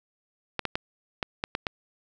clicks, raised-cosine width 0.3 ms, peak -11 dBFS, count 7, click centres 0.593 / 0.653 / 0.755 / 1.228 / 1.439 / 1.551 / 1.668 s, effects none

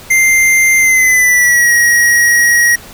square tone with pitch glide, 2093 to 1897.2 Hz, C7 to A#6, 0 to +30 cents, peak -7 dBFS, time 0.1-2.76 s, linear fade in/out 10 ms, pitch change -170 cents, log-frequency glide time 0.78-1.72 s, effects pink hiss -34 dBFS RMS until 2.93 s

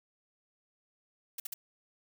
blue noise bursts, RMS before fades -38 dBFS, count 3, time 1.38-1.54 s, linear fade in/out 5 ms, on 20 ms, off 50 ms, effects none

